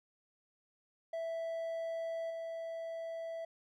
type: tone with level steps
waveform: triangle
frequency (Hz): 659.3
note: E5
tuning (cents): 0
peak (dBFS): -34 / -37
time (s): 1.13-3.45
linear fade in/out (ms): 5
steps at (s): 2.3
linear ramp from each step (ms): 5
effects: none